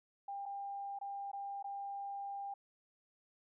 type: tone with dropouts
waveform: sine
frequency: 798 Hz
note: G5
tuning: 31 cents sharp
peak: -40 dBFS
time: 0.28-2.54 s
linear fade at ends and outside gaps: 5 ms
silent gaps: 0.456-0.46 / 0.989-1.012 / 1.316-1.331 / 1.627-1.642 s
effects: none